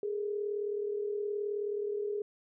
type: tone pair together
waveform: sine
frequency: 411 / 450 Hz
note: G#4 / A4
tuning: -18 / +39 cents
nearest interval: major second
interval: 157 cents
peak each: -32 / -40 dBFS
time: 0.03-2.22 s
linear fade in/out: 2 ms
effects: none